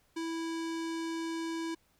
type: tone with low-pass filter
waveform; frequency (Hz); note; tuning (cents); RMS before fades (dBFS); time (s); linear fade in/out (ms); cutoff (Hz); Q
square; 328.8; E4; -4; -36; 0.16-1.75; 10; 7400; 1
effects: pink hiss -70 dBFS RMS until 1.99 s